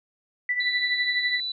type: tone with tremolo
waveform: sine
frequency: 1975.5 Hz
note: B6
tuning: in tune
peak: -20 dBFS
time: 0.49-1.4 s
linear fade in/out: 2 ms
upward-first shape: triangle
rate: 12 Hz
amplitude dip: 75%
type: tone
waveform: sine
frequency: 3972 Hz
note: B7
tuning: 9 cents sharp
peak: -27 dBFS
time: 0.6-1.52 s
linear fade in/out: 5 ms
effects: none